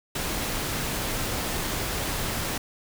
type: noise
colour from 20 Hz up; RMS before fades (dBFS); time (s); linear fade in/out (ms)
pink; -29; 0.15-2.58; 5
effects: none